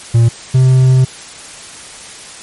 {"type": "tone pair in turn", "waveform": "triangle", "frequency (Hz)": [116.54, 129.56], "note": ["A#2", "C3"], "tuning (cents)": [0, -17], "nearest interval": "major second", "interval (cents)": 183, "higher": "second", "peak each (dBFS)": -3, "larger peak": "neither", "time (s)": [[0.14, 0.29], [0.54, 1.05]], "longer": "second", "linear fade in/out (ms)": 10, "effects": ["white hiss -32 dBFS RMS until 2.42 s", "MP3 48 kbps"]}